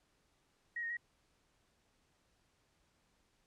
sine tone with pitch steps, 1894 / 1855 / 1900 Hz, A#6 / A#6 / A#6, +27 / -9 / +33 cents, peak -37 dBFS, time 0.76-0.97 s, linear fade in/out 5 ms, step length 70 ms, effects pink hiss -75 dBFS RMS until 3.46 s + low-pass 9000 Hz 12 dB/octave

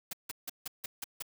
white noise bursts, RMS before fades -38 dBFS, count 7, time 0.11-1.224 s, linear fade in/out 5 ms, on 22 ms, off 160 ms, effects none

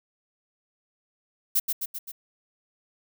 violet noise with echo, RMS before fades -22 dBFS, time 1.55-1.6 s, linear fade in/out 10 ms, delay 130 ms, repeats 4, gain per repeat -4 dB, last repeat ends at 2.12 s, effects none

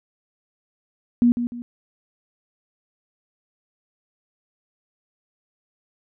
sine tone with echo, 239.9 Hz, A#3, 50 cents sharp, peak -12 dBFS, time 1.22-1.32 s, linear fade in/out 0 ms, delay 150 ms, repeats 2, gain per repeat -9 dB, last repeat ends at 1.62 s, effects none

